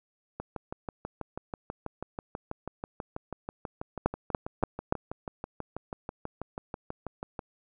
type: two click trains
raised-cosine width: 1 ms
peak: -9 / -21 dBFS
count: 4 / 44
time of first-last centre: 4.06-4.925 / 0.4-7.392 s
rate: 3.47 / 6.15 Hz
effects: none